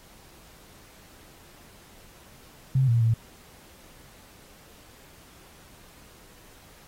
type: tone with pitch steps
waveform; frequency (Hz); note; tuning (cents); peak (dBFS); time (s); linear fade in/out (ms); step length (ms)
sine; 132.3 / 116.8 / 113.6; C3 / A#2 / A#2; +20 / +4 / -44; -18; 2.75-3.14; 5; 130
effects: pink hiss -53 dBFS RMS until 6.87 s + AAC 48 kbps